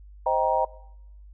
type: chord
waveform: sine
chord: C minor seventh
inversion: none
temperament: just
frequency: 523.3 / 627.9 / 784.9 / 941.9 Hz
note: C5 / Eb5 / G5 / Bb5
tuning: 0 / +16 / +2 / +18 cents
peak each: -27 / -27 / -26 / -24 dBFS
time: 0.26-0.65 s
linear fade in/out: 5 ms
effects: noise-tail reverb RT60 0.8 s tail -21 dB re dry + added 50 Hz sine -44 dBFS peak until 1.33 s